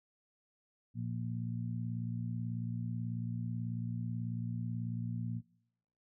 harmonic tone, 58.27 Hz, A#1, in tune, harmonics 2 / 3 / 4, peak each -37 / -41 / -43 dBFS, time 0.94-5.42 s, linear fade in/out 50 ms, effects noise-tail reverb RT60 0.9 s tail -26 dB re dry

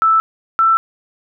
sine tone pair in turn, 1318.5 / 1332.3 Hz, E6 / E6, 0 / +18 cents, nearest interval unison, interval 18 cents, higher second, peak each -9 dBFS, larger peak neither, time 0.02-0.2 / 0.59-0.77 s, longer neither, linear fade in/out 0 ms, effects none

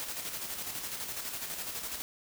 white noise with tremolo, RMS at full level -37 dBFS, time 0-2.02 s, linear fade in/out 0 ms, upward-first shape square, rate 12 Hz, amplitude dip 40%, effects none

